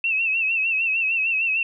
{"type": "tone with vibrato", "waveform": "sine", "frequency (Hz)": 2641, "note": "E7", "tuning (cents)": 3, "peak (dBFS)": -19, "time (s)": [0.04, 1.63], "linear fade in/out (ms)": 2, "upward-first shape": "sine", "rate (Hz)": 6.6, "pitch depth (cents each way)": 71, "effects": []}